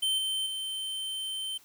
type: tone with level steps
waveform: square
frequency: 3099 Hz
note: G7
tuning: 21 cents flat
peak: -26 / -29 / -33 dBFS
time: 0.02-1.58 s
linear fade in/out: 10 ms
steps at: 0.18 / 0.46 s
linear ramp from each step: 5 ms
effects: white hiss -59 dBFS RMS until 1.64 s